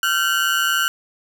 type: ring-modulated tone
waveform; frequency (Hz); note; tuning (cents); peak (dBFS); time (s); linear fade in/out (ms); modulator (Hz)
30% pulse; 1461; F#6; -22; -11; 0.03-0.88; 0; 79.9
effects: none